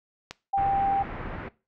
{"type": "click", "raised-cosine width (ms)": 0.2, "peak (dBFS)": -18, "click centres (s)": 0.31}
{"type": "tone", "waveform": "sine", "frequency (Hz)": 790, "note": "G5", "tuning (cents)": 13, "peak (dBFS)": -21, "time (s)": [0.53, 1.03], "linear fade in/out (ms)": 10}
{"type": "low-pass noise", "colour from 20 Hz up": "pink", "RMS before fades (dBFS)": -36, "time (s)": [0.57, 1.49], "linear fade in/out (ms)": 10, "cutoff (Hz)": 2100, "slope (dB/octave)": 24}
{"effects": ["noise-tail reverb RT60 0.3 s tail -20 dB re dry"]}